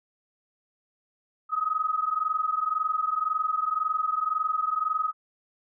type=tone pair together; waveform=sine; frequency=1252.1 / 1274 Hz; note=D#6 / D#6; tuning=+11 / +41 cents; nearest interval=unison; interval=30 cents; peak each=-27 dBFS; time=1.49-5.13 s; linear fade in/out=50 ms; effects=none